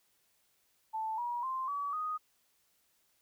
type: tone with pitch steps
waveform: sine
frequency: 880 / 959.6 / 1046.5 / 1141.2 / 1244.5 Hz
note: A5 / A#5 / C6 / C#6 / D#6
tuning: 0 / +50 / 0 / +50 / 0 cents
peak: -33 dBFS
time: 0.93-2.18 s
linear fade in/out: 20 ms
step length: 250 ms
effects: white hiss -73 dBFS RMS until 3.21 s